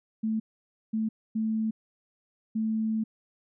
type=tone bursts at uneven times; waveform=sine; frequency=220 Hz; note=A3; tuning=in tune; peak=-25 dBFS; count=4; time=0.23-0.4 / 0.93-1.09 / 1.35-1.71 / 2.55-3.04 s; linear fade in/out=10 ms; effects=none